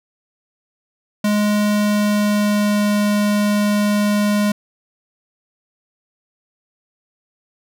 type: tone with pitch glide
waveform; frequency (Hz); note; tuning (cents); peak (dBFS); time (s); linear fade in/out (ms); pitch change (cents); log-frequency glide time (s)
square; 208.4 to 207; G#3 to G#3; +6 to -5; -15; 1.24-4.52; 5; -11; 1.54-2.93
effects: none